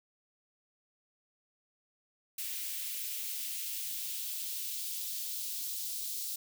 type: noise with high-pass filter sweep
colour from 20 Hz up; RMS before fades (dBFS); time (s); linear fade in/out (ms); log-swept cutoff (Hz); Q
blue; -38; 2.38-6.36; 5; 2300 to 4200; 1.5
effects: none